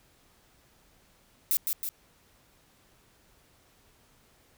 violet noise with echo, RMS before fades -25 dBFS, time 1.51-1.57 s, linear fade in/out 0 ms, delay 160 ms, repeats 2, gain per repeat -4 dB, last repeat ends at 1.89 s, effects pink hiss -63 dBFS RMS until 4.57 s

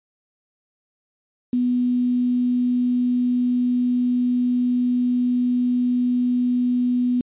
sine tone with quantisation, 246.9 Hz, B3, in tune, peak -17 dBFS, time 1.53-7.21 s, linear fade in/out 2 ms, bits 7, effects resampled to 8000 Hz

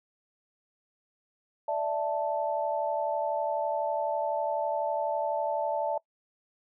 sine chord, D suspended second, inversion none, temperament equal, 587.3 / 659.3 / 880 Hz, D5 / E5 / A5, 0 / 0 / 0 cents, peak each -31 dBFS, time 1.68-5.98 s, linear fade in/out 5 ms, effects noise-tail reverb RT60 0.1 s tail -23 dB re dry

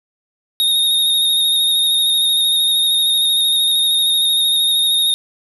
square tone with vibrato, 3713 Hz, A#7, 8 cents flat, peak -13 dBFS, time 0.6-5.14 s, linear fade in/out 0 ms, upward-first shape square, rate 13 Hz, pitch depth 21 cents each way, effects none

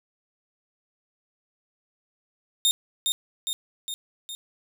sawtooth tone with echo, 3663 Hz, A#7, 31 cents flat, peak -15 dBFS, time 2.65-2.71 s, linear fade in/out 0 ms, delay 410 ms, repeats 4, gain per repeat -4 dB, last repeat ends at 4.35 s, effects none

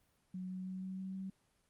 sine tone with pitch steps, 184.4 / 185.68 / 186.97 / 188.27 / 189.58 / 190.9 Hz, F#3 / F#3 / F#3 / F#3 / F#3 / G3, -6 / +6 / +18 / +30 / +42 / -46 cents, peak -40 dBFS, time 0.34-1.3 s, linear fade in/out 5 ms, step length 160 ms, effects pink hiss -75 dBFS RMS until 1.69 s + Opus 24 kbps

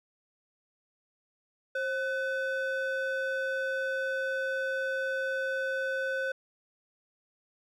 triangle ring-modulated tone, 1018 Hz, C6, 48 cents flat, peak -24 dBFS, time 1.75-6.32 s, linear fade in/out 5 ms, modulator 486 Hz, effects none

